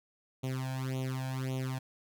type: tone with flanger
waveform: sawtooth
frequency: 130.81 Hz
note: C3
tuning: in tune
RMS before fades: -35 dBFS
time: 0.43-1.79 s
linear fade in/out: 10 ms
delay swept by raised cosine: 0.3 to 1.25 ms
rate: 1.8 Hz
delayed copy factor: +1
effects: none